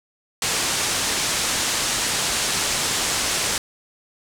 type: low-pass noise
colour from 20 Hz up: white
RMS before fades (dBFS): -23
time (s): 0.42-3.58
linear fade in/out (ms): 2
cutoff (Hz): 8800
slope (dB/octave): 24
effects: none